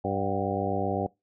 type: harmonic tone with a mistuned harmonic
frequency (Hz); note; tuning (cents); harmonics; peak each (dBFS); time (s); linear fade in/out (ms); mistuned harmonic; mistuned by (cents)
98; G2; 0; 1 / 2 / 3 / 4 / 5 / 6 / 7 / 8; -34 / -34 / -34 / -34 / -34 / -34 / -34 / -34; 0.04-1.07; 10; 7; +75
effects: noise-tail reverb RT60 0.2 s tail -22 dB re dry